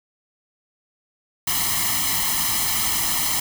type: noise with comb filter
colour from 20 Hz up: white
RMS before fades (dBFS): -22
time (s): 1.47-3.4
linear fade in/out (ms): 5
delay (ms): 0.98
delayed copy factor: +0.9
effects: none